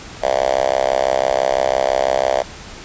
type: tone with high-pass filter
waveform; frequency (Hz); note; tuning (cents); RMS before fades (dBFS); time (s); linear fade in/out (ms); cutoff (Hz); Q
5% pulse; 66; C2; +16; -17; 0.22-2.43; 20; 620; 4.9
effects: pink hiss -35 dBFS RMS until 2.84 s + resampled to 16000 Hz